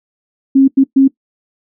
sine tone bursts at uneven times, 270 Hz, C#4, 45 cents flat, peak -4 dBFS, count 3, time 0.55-0.68 / 0.77-0.84 / 0.96-1.08 s, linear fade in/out 10 ms, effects noise-tail reverb RT60 0.1 s tail -19 dB re dry

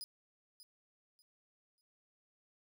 sawtooth tone with echo, 4978 Hz, D#8, in tune, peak -40 dBFS, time 0.01-0.04 s, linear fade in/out 0 ms, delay 590 ms, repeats 3, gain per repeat -12 dB, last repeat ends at 1.81 s, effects none

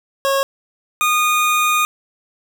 25% pulse tone pair in turn, 547 / 1228 Hz, C#5 / D#6, -23 / -23 cents, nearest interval octave + major second, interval 1400 cents, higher second, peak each -11 / -10 dBFS, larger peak second, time 0.25-0.43 / 1.01-1.85 s, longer second, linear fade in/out 0 ms, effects none

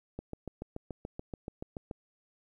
click train, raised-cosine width 2 ms, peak -25 dBFS, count 13, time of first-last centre 0.19-1.912 s, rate 6.97 Hz, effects 11-bit

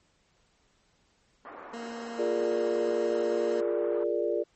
white band-pass noise, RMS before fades -45 dBFS, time 1.45-4.04 s, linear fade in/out 2 ms, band 270 to 1400 Hz, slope 24 dB/octave
20% pulse tone, 233.1 Hz, A#3, in tune, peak -32 dBFS, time 1.73-3.61 s, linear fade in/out 10 ms
sine chord, Bb dominant seventh, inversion second, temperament equal, 349.2 / 415.3 / 466.2 / 587.3 Hz, F4 / Ab4 / Bb4 / D5, 0 / 0 / 0 / 0 cents, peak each -31 dBFS, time 2.18-4.44 s, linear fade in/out 20 ms
effects pink hiss -68 dBFS RMS until 4.55 s + MP3 32 kbps

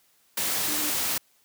sine tone in noise, 299.8 Hz, D4, 36 cents sharp, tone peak -35 dBFS, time 0.68-0.9 s, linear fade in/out 5 ms, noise white, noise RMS -27 dBFS, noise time 0.37-1.18 s, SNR -11 dB, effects white hiss -64 dBFS RMS until 1.44 s + high-pass 100 Hz 12 dB/octave

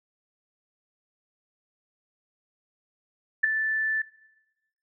sine tone with ADSR envelope, 1758 Hz, A6, 2 cents flat, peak -13 dBFS, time 3.43-4.02 s, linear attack 13 ms, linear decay 4 ms, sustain -10 dB, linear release 6 ms, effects noise-tail reverb RT60 1.0 s tail -19 dB re dry

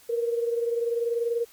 sine tone pair together, 466.2 / 486.5 Hz, A#4 / B4, 0 / -26 cents, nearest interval minor second, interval 74 cents, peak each -24 / -31 dBFS, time 0.09-1.45 s, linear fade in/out 10 ms, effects white hiss -54 dBFS RMS until 1.52 s + MP3 96 kbps

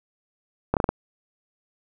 slowing click train, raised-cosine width 1 ms, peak -6 dBFS, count 5, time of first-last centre 0.74-0.89 s, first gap 28 ms, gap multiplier 1.2, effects none

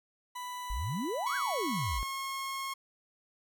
40% pulse tone, 991 Hz, B5, 6 cents sharp, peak -37 dBFS, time 0.35-1.99 s, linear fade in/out 10 ms
sine exponential two-way sweep, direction up then down, 42.92 to 1650 to 42.92 Hz, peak -32 dBFS, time 0.7-2.03 s, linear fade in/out 0 ms, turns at 1.36 s
sawtooth tone with pitch glide, 1108.7 to 1082.8 Hz, C#6 to C#6, 0 to -41 cents, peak -31 dBFS, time 1.26-2.74 s, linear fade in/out 10 ms, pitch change -41 cents, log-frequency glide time 1.51-1.87 s
effects none

